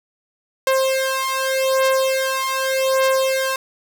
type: beating tone pair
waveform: sawtooth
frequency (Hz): 529 / 529.84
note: C5 / C5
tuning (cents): +19 / +22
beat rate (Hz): 0.84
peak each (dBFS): -16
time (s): 0.67-3.56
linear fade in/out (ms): 2
effects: none